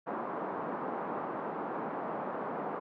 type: band-pass noise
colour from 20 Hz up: white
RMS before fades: -37 dBFS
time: 0.06-2.8 s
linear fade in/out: 20 ms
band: 180 to 1100 Hz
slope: 24 dB/octave
effects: none